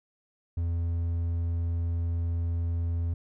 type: tone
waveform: triangle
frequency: 84.6 Hz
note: E2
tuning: 45 cents sharp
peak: -24 dBFS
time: 0.57-3.14 s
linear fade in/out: 5 ms
effects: none